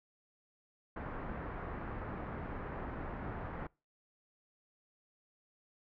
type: low-pass noise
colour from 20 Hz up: pink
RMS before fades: -42 dBFS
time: 0.96-3.67 s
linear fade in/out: 5 ms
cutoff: 1700 Hz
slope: 24 dB/octave
effects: noise-tail reverb RT60 0.3 s tail -25 dB re dry